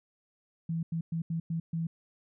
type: tone bursts at uneven times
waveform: sine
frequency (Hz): 164.81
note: E3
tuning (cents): 0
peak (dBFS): -29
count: 6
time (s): 0.69-0.83 / 0.92-1.01 / 1.12-1.22 / 1.3-1.4 / 1.5-1.6 / 1.73-1.87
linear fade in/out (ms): 5
effects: none